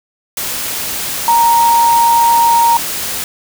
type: tone in noise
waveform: sine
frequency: 933 Hz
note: A#5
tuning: 1 cent sharp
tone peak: -7 dBFS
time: 1.28-2.77 s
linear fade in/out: 2 ms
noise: white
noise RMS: -20 dBFS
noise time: 0.37-3.24 s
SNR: +10 dB
effects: none